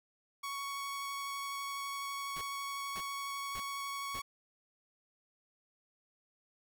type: tone with vibrato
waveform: sawtooth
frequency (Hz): 1114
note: C#6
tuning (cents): +8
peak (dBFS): -34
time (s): 0.43-4.22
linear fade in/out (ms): 10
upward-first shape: sine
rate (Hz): 12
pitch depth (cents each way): 8
type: noise bursts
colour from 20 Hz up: pink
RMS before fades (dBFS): -47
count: 4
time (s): 2.36-4.196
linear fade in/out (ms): 5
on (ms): 54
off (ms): 540
effects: none